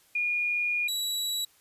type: tone pair in turn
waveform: sine / sawtooth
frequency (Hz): 2434 / 3909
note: D#7 / B7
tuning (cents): -39 / -19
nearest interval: minor sixth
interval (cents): 820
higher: second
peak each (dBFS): -25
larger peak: neither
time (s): 0.15-0.88 / 0.88-1.45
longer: first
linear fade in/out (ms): 5
effects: white hiss -62 dBFS RMS until 1.6 s + resampled to 32000 Hz